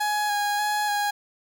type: tone with vibrato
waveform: 30% pulse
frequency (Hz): 830.6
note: G#5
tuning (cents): 0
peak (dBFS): -20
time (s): 0-1.11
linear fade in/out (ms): 10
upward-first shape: square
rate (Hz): 1.7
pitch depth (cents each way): 16
effects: none